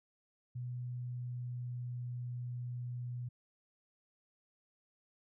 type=tone with pitch glide; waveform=sine; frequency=123.47 to 122.55 Hz; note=B2 to B2; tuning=0 to -13 cents; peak=-38 dBFS; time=0.55-3.29 s; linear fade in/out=10 ms; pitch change=-13 cents; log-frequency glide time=0.79-2 s; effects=none